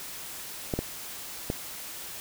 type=clicks; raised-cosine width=2 ms; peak=-14 dBFS; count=3; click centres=0.738 / 0.79 / 1.501 s; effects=white hiss -40 dBFS RMS until 2.2 s